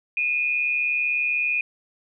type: tone pair together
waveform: sine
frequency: 2451 / 2591 Hz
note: D#7 / E7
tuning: -27 / -30 cents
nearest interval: minor second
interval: 97 cents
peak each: -21 / -29 dBFS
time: 0.17-1.61 s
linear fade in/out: 2 ms
effects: none